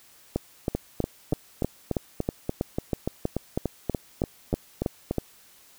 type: two click trains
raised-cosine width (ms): 2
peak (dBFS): -11 / -12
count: 16 / 16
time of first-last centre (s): 0.36-5.183 / 0.75-5.11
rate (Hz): 3.11 / 3.44
effects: white hiss -55 dBFS RMS until 5.78 s